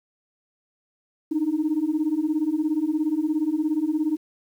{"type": "beating tone pair", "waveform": "sine", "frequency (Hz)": [297.9, 314.9], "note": ["D4", "D#4"], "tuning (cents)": [25, 21], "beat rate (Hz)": 17, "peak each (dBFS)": [-24, -22], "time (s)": [1.31, 4.17], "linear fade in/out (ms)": 10, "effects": ["tanh soft clip ceiling -15 dBFS", "9-bit"]}